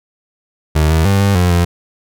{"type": "tone with pitch steps", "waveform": "30% pulse", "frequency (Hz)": [77.1, 80.3, 98.6, 99.9, 89.3, 86.7], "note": ["D#2", "E2", "G2", "G2", "F2", "F2"], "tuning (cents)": [-15, -45, 11, 33, 39, -12], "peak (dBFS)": -7, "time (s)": [0.75, 1.65], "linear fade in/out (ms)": 10, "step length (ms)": 150, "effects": []}